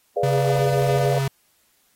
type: chord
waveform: sine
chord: G# diminished seventh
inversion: none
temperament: equal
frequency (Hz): 415.3 / 493.9 / 587.3 / 698.5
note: G#4 / B4 / D5 / F5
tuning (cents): 0 / 0 / 0 / 0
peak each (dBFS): -25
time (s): 0.16-1.19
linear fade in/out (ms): 10
type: tone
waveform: square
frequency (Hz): 136.1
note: C#3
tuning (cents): -31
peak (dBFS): -21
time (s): 0.23-1.28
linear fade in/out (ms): 5
type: band-stop noise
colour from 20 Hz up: pink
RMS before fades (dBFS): -41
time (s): 0.51-1.07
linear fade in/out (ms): 10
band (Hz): 290 to 1600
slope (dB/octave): 48
effects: white hiss -63 dBFS RMS until 1.95 s + AAC 48 kbps